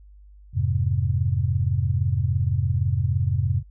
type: chord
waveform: sine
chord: F minor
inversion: none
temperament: just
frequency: 87.31 / 104.77 / 130.96 Hz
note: F2 / Ab2 / C3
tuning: 0 / +16 / +2 cents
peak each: -24 dBFS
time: 0.53-3.63 s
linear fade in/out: 50 ms
effects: noise-tail reverb RT60 0.1 s tail -26 dB re dry + added 50 Hz sine -45 dBFS peak until 3.7 s